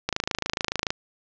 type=click train; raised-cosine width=0.2 ms; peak=-7 dBFS; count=23; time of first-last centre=0.09-0.905 s; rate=27 Hz; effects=resampled to 16000 Hz + 7-bit